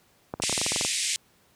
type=clicks; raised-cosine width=1 ms; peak=-16 dBFS; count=12; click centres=0.339 / 0.4 / 0.437 / 0.496 / 0.527 / 0.578 / 0.615 / 0.664 / 0.72 / 0.761 / 0.811 / 0.849 s
type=band-pass noise; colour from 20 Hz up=white; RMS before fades=-28 dBFS; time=0.42-1.16 s; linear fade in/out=0 ms; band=2000 to 9200 Hz; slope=48 dB/octave
effects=pink hiss -62 dBFS RMS until 1.55 s + high-pass 80 Hz 12 dB/octave